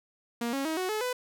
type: tone with pitch steps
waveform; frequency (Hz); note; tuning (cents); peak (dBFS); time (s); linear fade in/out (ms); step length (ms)
sawtooth; 235.6 / 273.8 / 318.1 / 369.7 / 429.6 / 499.2; A#3 / C#4 / D#4 / F#4 / A4 / B4; +19 / -21 / +38 / -1 / -41 / +19; -25; 0.41-1.13; 5; 120
effects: none